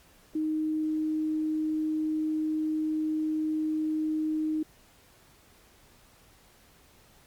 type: tone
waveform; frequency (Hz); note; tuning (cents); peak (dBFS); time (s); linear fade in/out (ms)
sine; 311.1; D#4; 0; -26; 0.35-4.63; 5
effects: pink hiss -59 dBFS RMS until 7.26 s + Opus 48 kbps